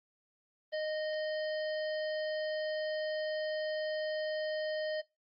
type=harmonic tone; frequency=618 Hz; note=D#5; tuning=12 cents flat; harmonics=1 / 3 / 5 / 7 / 8; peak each=-33 / -43 / -47 / -50 / -51 dBFS; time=0.72-5.02 s; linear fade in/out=20 ms; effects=noise-tail reverb RT60 0.2 s tail -19 dB re dry + Opus 24 kbps